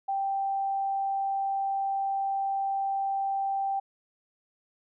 sine tone, 784 Hz, G5, in tune, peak -26 dBFS, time 0.08-3.8 s, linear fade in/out 10 ms, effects none

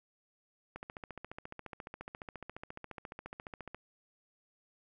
click train, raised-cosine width 0.5 ms, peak -28 dBFS, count 44, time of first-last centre 0.76-3.746 s, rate 14.4 Hz, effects none

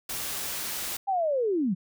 white noise, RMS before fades -33 dBFS, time 0.09-0.97 s, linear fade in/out 5 ms
sine linear sweep, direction down, 808 to 165.8 Hz, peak -23 dBFS, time 1.07-1.75 s, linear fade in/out 20 ms
effects none

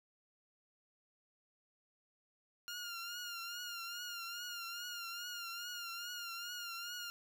15% pulse tone with vibrato, 1407 Hz, F6, 12 cents sharp, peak -36 dBFS, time 2.68-7.1 s, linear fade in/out 0 ms, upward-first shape triangle, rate 2.4 Hz, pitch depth 62 cents each way, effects none

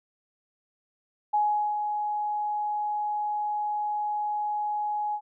sine tone with ADSR envelope, 838 Hz, G#5, 15 cents sharp, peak -20 dBFS, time 1.33-5.21 s, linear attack 13 ms, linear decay 410 ms, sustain -6 dB, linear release 67 ms, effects none

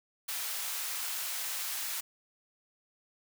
white high-pass noise, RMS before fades -36 dBFS, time 0.28-2.01 s, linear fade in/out 10 ms, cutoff 880 Hz, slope 12 dB/octave, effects none

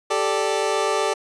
25% pulse chord, G suspended second, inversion none, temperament equal, 392 / 440 / 587.3 Hz, G4 / A4 / D5, 0 / 0 / 0 cents, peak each -21 / -20 / -21 dBFS, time 0.1-1.14 s, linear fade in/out 10 ms, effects resampled to 22050 Hz

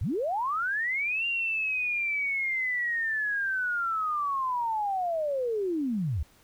sine linear two-way sweep, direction up then down, 61.8 to 2794 to 61.8 Hz, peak -26 dBFS, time 0.01-6.23 s, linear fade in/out 5 ms, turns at 1.26 s, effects pink hiss -60 dBFS RMS until 6.43 s

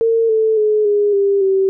sine tone with pitch steps, 455.3 / 440.3 / 425.8 / 411.8 / 398.2 / 385.1 Hz, A#4 / A4 / G#4 / G#4 / G4 / G4, -41 / +1 / +43 / -15 / +27 / -31 cents, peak -11 dBFS, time 0.01-1.69 s, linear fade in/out 0 ms, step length 280 ms, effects none

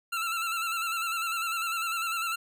25% pulse tone with vibrato, 1347 Hz, E6, 37 cents sharp, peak -25 dBFS, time 0.12-2.36 s, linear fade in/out 10 ms, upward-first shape square, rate 10 Hz, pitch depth 43 cents each way, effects none

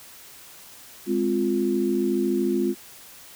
sine chord, F minor, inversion first, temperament equal, 207.7 / 261.6 / 349.2 Hz, Ab3 / C4 / F4, 0 / 0 / 0 cents, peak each -26 / -26 / -23 dBFS, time 1.06-2.75 s, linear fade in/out 50 ms, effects white hiss -46 dBFS RMS until 3.35 s

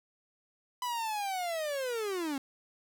45% pulse linear sweep, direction down, 1001 to 263.5 Hz, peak -32 dBFS, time 0.82-2.38 s, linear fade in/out 2 ms, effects none

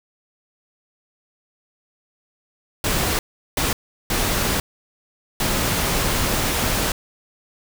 pink noise bursts at uneven times, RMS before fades -21 dBFS, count 4, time 2.84-3.19 / 3.57-3.73 / 4.1-4.6 / 5.4-6.92 s, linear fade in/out 2 ms, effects none

